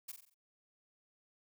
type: noise with echo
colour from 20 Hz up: blue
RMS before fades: -44 dBFS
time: 0.08-0.12 s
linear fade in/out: 10 ms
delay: 45 ms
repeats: 5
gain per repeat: -6 dB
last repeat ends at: 0.345 s
effects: none